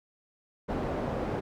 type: low-pass noise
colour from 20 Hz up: white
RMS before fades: -32 dBFS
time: 0.68-1.41 s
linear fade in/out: 20 ms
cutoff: 570 Hz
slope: 12 dB/octave
effects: none